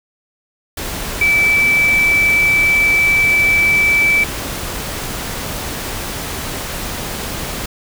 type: tone in noise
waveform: sine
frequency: 2315 Hz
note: D7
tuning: 25 cents flat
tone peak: -10 dBFS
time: 1.21-4.24 s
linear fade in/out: 5 ms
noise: pink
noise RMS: -24 dBFS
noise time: 0.77-7.66 s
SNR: +11 dB
effects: none